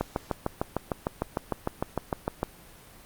click train, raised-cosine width 1 ms, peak -12 dBFS, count 17, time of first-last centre 0.01-2.431 s, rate 6.61 Hz, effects pink hiss -51 dBFS RMS until 3.05 s + Opus 48 kbps

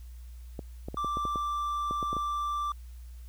clicks, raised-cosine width 2 ms, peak -23 dBFS, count 11, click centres 0.592 / 0.885 / 0.944 / 1.046 / 1.171 / 1.253 / 1.358 / 1.91 / 2.028 / 2.13 / 2.167 s
triangle tone, 1174.7 Hz, D6, in tune, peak -27 dBFS, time 0.97-2.72 s, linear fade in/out 2 ms
effects added 60 Hz sine -42 dBFS peak until 3.28 s + white hiss -63 dBFS RMS until 3.28 s

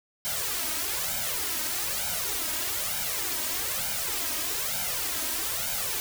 white noise with flanger, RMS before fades -30 dBFS, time 0.25-6 s, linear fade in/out 0 ms, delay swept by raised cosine 1.3 to 3.2 ms, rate 1.1 Hz, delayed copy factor +0.8, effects none

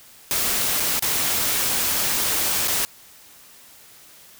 white noise with dropouts, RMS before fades -22 dBFS, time 0.31-2.85 s, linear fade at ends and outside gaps 0 ms, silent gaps 0.799-0.803 / 0.994-1.024 / 2.675-2.681 s, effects white hiss -48 dBFS RMS until 4.39 s

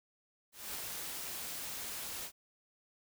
white noise with ADSR envelope, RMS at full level -40 dBFS, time 0.52-2.32 s, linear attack 230 ms, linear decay 4 ms, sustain -2 dB, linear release 75 ms, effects none

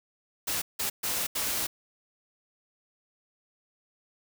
white noise bursts at uneven times, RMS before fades -30 dBFS, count 4, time 0.47-0.62 / 0.79-0.9 / 1.03-1.27 / 1.35-1.67 s, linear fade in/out 10 ms, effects none

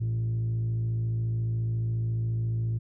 sine tone with frequency modulation, 113.8 Hz, A#2, 41 cents flat, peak -23 dBFS, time 0-2.79 s, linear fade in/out 20 ms, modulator 54.3 Hz, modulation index 0.28, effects tanh soft clip ceiling -24 dBFS

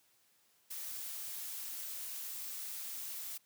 blue noise, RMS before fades -43 dBFS, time 0.7-3.38 s, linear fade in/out 10 ms, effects white hiss -71 dBFS RMS until 3.45 s + high-pass 100 Hz 12 dB/octave

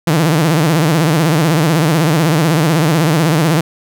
sawtooth tone with vibrato, 158.4 Hz, D#3, 31 cents sharp, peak -6 dBFS, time 0.07-3.61 s, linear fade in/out 5 ms, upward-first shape sine, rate 16 Hz, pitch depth 150 cents each way, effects none

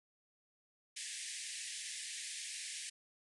white band-pass noise, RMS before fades -45 dBFS, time 0.96-2.9 s, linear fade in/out 10 ms, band 1700 to 10000 Hz, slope 96 dB/octave, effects none

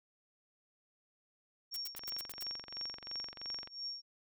sine tone with tremolo, 5530 Hz, F8, 18 cents flat, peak -37 dBFS, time 1.71-4.02 s, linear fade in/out 20 ms, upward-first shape triangle, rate 2.9 Hz, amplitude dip 95%
blue noise bursts, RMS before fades -44 dBFS, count 7, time 1.74-2.431 s, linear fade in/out 2 ms, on 25 ms, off 86 ms
click train, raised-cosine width 0.3 ms, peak -32 dBFS, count 41, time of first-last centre 1.95-3.674 s, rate 23.2 Hz
effects none

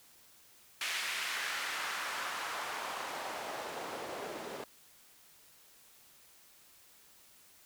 white noise with band-pass filter sweep, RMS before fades -39 dBFS, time 0.81-4.64 s, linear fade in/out 2 ms, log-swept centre 2300 to 430 Hz, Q 1.3, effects white hiss -61 dBFS RMS until 7.65 s

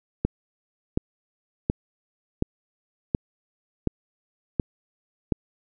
click train, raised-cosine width 3 ms, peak -8 dBFS, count 8, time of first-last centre 0.25-5.322 s, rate 1.38 Hz, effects none

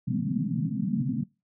white band-pass noise, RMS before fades -28 dBFS, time 0.07-1.24 s, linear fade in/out 10 ms, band 120 to 260 Hz, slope 96 dB/octave, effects noise-tail reverb RT60 0.3 s tail -26 dB re dry

